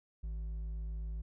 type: tone with hard clipping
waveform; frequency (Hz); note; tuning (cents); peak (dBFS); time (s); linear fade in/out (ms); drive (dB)
sine; 53.9; A1; -35; -38; 0.23-1.22; 10; 4
effects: none